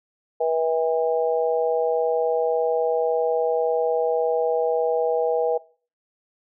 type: harmonic tone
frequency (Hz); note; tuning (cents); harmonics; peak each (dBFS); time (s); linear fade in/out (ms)
161.8; E3; -32; 3 / 4 / 5; -21 / -25 / -27; 0.4-5.58; 10
effects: noise-tail reverb RT60 0.4 s tail -21 dB re dry